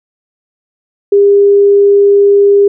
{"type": "tone", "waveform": "sine", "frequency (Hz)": 402.7, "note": "G4", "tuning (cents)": 47, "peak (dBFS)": -3, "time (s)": [1.12, 2.68], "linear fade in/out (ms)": 5, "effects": []}